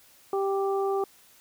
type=harmonic tone; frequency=392 Hz; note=G4; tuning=in tune; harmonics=1 / 2 / 3; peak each=-25 / -31 / -35 dBFS; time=0.33-1.04 s; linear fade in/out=2 ms; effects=white hiss -57 dBFS RMS until 1.4 s